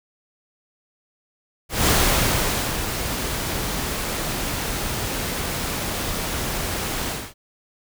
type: noise with ADSR envelope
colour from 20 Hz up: pink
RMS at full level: -17 dBFS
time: 1.69-7.34 s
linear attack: 180 ms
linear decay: 880 ms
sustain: -9 dB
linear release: 250 ms
effects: none